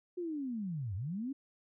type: linear two-way sweep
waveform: sine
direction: down then up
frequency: 365.3 to 87.3 to 284.7 Hz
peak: -35 dBFS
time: 0.17-1.33 s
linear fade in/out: 10 ms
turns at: 0.95 s
effects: none